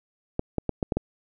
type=clicks; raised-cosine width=2 ms; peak=-11 dBFS; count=6; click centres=0.394 / 0.583 / 0.693 / 0.828 / 0.922 / 0.97 s; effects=none